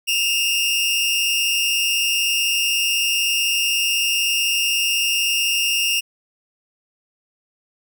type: tone pair together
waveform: sawtooth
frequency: 2619 / 2808 Hz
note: E7 / F7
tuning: -12 / +9 cents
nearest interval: minor second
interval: 121 cents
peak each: -21 / -15 dBFS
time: 0.07-6.01 s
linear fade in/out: 20 ms
effects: none